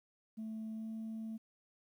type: tone with pitch glide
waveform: sine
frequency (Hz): 220 to 221.9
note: A3 to A3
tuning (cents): 0 to +15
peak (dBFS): -38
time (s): 0.37-1.38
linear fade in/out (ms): 20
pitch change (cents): +15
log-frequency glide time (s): 0.74-0.88
effects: tanh soft clip ceiling -38 dBFS + 12-bit